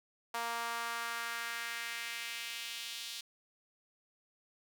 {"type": "tone with high-pass filter sweep", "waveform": "sawtooth", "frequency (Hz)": 233.1, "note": "A#3", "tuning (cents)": 0, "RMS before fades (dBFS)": -40, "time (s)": [0.34, 3.21], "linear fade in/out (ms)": 5, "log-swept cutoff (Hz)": [890, 3700], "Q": 1.8, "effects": []}